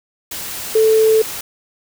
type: tone in noise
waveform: sine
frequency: 440 Hz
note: A4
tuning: in tune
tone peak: -9 dBFS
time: 0.75-1.22 s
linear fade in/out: 5 ms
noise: white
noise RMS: -27 dBFS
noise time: 0.31-1.41 s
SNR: +15 dB
effects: none